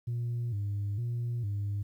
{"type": "tone with vibrato", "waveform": "sine", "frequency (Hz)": 110, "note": "A2", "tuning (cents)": 0, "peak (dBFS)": -28, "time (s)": [0.07, 1.83], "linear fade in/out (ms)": 10, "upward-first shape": "square", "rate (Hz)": 1.1, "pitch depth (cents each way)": 140, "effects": ["tanh soft clip ceiling -28 dBFS", "11-bit"]}